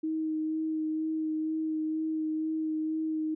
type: tone with vibrato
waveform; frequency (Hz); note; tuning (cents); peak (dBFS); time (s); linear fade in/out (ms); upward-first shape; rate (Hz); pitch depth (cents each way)
sine; 314.4; D#4; +18; -28; 0.03-3.35; 10; sine; 2.1; 14
effects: none